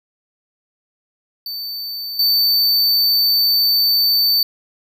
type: tone with level steps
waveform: square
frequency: 4554 Hz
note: C#8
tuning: 46 cents sharp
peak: -25 / -13 dBFS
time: 1.46-4.43 s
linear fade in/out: 2 ms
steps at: 2.19 s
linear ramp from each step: 5 ms
effects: none